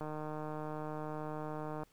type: click train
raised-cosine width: 1 ms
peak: -28 dBFS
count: 280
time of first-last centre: 0.01-1.834 s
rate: 153 Hz
effects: pink hiss -69 dBFS RMS until 1.92 s